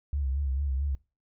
sine tone with vibrato, 68.7 Hz, C#2, 15 cents flat, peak -26 dBFS, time 0.13-0.95 s, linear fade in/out 0 ms, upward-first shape sine, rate 4.5 Hz, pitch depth 85 cents each way, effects noise-tail reverb RT60 0.3 s tail -22 dB re dry

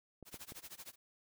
clicks, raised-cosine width 2 ms, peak -37 dBFS, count 3, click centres 0.227 / 0.343 / 0.521 s
white noise with tremolo, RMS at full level -48 dBFS, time 0.25-0.96 s, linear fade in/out 50 ms, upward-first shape sine, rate 13 Hz, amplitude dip 95%
effects none

